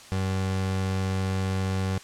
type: tone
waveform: 30% pulse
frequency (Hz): 95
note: F#2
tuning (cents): +46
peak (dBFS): -22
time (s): 0.12-1.98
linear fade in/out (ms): 0
effects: white hiss -47 dBFS RMS until 2.03 s + low-pass 8000 Hz 12 dB/octave